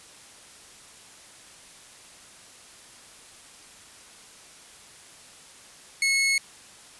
sawtooth tone, 2185 Hz, C#7, 26 cents flat, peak -17 dBFS, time 6.02-6.38 s, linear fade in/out 2 ms, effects white hiss -49 dBFS RMS until 6.99 s + resampled to 24000 Hz

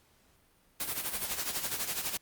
white noise with tremolo, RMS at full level -32 dBFS, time 0.8-2.17 s, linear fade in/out 2 ms, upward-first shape sine, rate 12 Hz, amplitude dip 65%, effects pink hiss -66 dBFS RMS until 2.21 s + Opus 48 kbps

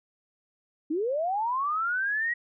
sine linear sweep, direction up, 288.5 to 1926 Hz, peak -25 dBFS, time 0.9-2.34 s, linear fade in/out 10 ms, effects none

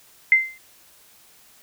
sine tone with exponential decay, 2078 Hz, C7, 12 cents flat, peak -8 dBFS, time 0.32-0.58 s, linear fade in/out 1 ms, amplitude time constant 56 ms, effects white hiss -53 dBFS RMS until 1.62 s

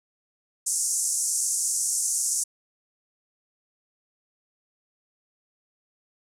white band-pass noise, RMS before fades -26 dBFS, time 0.66-2.44 s, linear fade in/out 10 ms, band 5900 to 10000 Hz, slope 48 dB/octave, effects none

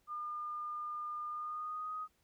sine tone with pitch glide, 1209 to 1251.6 Hz, D6 to D#6, +50 to +10 cents, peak -38 dBFS, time 0.07-2.08 s, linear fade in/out 50 ms, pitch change +60 cents, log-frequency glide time 1.28-1.94 s, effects pink hiss -75 dBFS RMS until 2.23 s

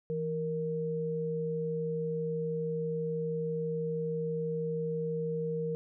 sine tone pair together, 164.11 / 466.2 Hz, E3 / A#4, -7 / 0 cents, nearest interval octave + tritone, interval 1807 cents, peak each -35 / -32 dBFS, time 0.1-5.75 s, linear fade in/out 0 ms, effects none

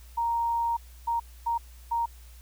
sine tone bursts at uneven times, 932.3 Hz, A#5, in tune, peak -24 dBFS, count 4, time 0.17-0.77 / 1.07-1.2 / 1.46-1.58 / 1.91-2.06 s, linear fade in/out 10 ms, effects added 60 Hz sine -46 dBFS peak until 2.41 s + white hiss -57 dBFS RMS until 2.41 s

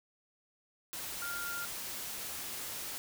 sine tone in noise, 1400 Hz, F6, 4 cents sharp, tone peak -38 dBFS, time 1.22-1.65 s, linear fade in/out 0 ms, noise white, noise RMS -41 dBFS, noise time 0.93-2.98 s, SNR 0 dB, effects none

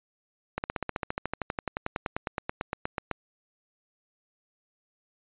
slowing click train, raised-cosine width 0.5 ms, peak -14 dBFS, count 29, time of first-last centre 0.58-3.113 s, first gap 59 ms, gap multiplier 1.03, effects resampled to 8000 Hz

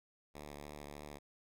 5% pulse tone with vibrato, 73.42 Hz, D2, in tune, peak -36 dBFS, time 0.34-1.19 s, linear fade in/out 20 ms, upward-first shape sine, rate 3.3 Hz, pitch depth 23 cents each way, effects none

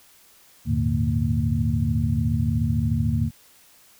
sine tone cluster, 78.8 / 101.7 / 115.3 / 148.4 / 229.1 Hz, D#2 / G#2 / A#2 / D3 / A#3, +23 / -36 / -19 / +18 / -30 cents, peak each -26 dBFS, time 0.65-3.31 s, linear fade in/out 50 ms, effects white hiss -54 dBFS RMS until 3.99 s

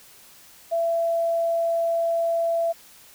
sine tone, 670 Hz, E5, 28 cents sharp, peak -20 dBFS, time 0.71-2.73 s, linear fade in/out 20 ms, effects white hiss -50 dBFS RMS until 3.14 s

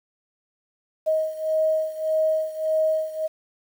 sine beating tone pair, 629 / 630.7 Hz, D#5 / D#5, +19 / +23 cents, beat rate 1.7 Hz, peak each -22 / -25 dBFS, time 1.06-3.28 s, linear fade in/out 20 ms, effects 8-bit

